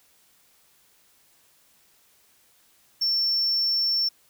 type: tone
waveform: triangle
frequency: 5420 Hz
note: E8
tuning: 47 cents sharp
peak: -19 dBFS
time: 3.01-4.09 s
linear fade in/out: 10 ms
effects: tanh soft clip ceiling -15 dBFS + white hiss -61 dBFS RMS until 4.29 s

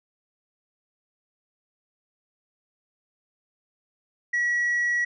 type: tone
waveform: sine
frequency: 1926 Hz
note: B6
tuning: 44 cents flat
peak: -19 dBFS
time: 4.33-5.05 s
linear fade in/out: 10 ms
effects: tanh soft clip ceiling -20 dBFS

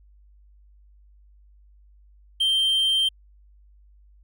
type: tone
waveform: triangle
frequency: 3145 Hz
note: G7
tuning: 5 cents sharp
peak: -17 dBFS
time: 2.4-3.09 s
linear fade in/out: 10 ms
effects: added 50 Hz sine -51 dBFS peak until 4.23 s

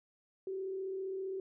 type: tone with frequency modulation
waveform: sine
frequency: 382.3 Hz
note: G4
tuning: 43 cents flat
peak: -36 dBFS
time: 0.47-1.4 s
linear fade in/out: 2 ms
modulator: 35.2 Hz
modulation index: 0.32
effects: none

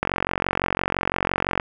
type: click train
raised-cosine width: 0.5 ms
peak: -5 dBFS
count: 73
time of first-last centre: 0.03-1.599 s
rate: 45.9 Hz
effects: none

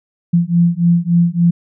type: beating tone pair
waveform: sine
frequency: 169.9 / 173.4 Hz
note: F3 / F3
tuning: -47 / -12 cents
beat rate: 3.5 Hz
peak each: -13 dBFS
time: 0.33-1.51 s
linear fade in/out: 10 ms
effects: none

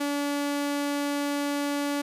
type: tone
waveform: sawtooth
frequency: 286.9 Hz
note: D4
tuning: 40 cents flat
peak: -22 dBFS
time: 0-2.02 s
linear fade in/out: 10 ms
effects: resampled to 32000 Hz + 9-bit

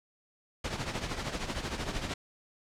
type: noise with tremolo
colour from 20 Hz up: pink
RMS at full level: -32 dBFS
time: 0.64-2.14 s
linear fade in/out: 5 ms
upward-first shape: triangle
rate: 13 Hz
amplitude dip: 70%
effects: low-pass 6000 Hz 12 dB/octave

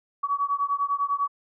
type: beating tone pair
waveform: sine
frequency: 1128 / 1138 Hz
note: C#6 / C#6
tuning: +30 / +45 cents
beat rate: 10 Hz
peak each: -26 dBFS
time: 0.23-1.28 s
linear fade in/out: 10 ms
effects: none

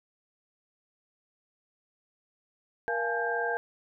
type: tone cluster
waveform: sine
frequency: 471 / 689 / 822 / 863 / 1590 Hz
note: A#4 / F5 / G#5 / A5 / G6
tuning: +18 / -24 / -18 / -34 / +24 cents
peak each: -32 / -34 / -38 / -37 / -31 dBFS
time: 2.88-3.57 s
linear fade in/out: 0 ms
effects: none

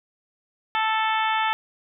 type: harmonic tone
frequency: 439.8 Hz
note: A4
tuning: 1 cent flat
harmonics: 2 / 3 / 4 / 5 / 6 / 7 / 8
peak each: -23 / -27 / -29 / -31 / -33 / -34 / -35 dBFS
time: 0.75-1.53 s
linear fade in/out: 0 ms
effects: none

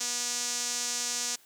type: tone with band-pass filter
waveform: sawtooth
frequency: 242.5 Hz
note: B3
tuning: 31 cents flat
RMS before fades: -32 dBFS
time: 0-1.36 s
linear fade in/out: 10 ms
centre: 6500 Hz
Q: 2.9
effects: white hiss -59 dBFS RMS until 1.45 s + high-pass 150 Hz 12 dB/octave

